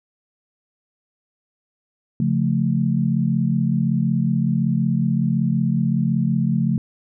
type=chord; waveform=sine; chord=Db augmented; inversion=none; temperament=equal; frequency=138.59 / 174.61 / 220 Hz; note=Db3 / F3 / A3; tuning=0 / 0 / 0 cents; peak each=-21 dBFS; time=2.2-6.78 s; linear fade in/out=2 ms; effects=none